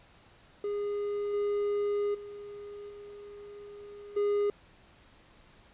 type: tone with level steps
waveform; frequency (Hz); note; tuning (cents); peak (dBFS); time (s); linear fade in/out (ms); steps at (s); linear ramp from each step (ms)
triangle; 410; G#4; -22; -28 / -25 / -39 / -42 / -23; 0.64-4.5; 2; 1.33 / 2.14 / 2.89 / 4.16; 10
effects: pink hiss -59 dBFS RMS until 5.73 s + resampled to 8000 Hz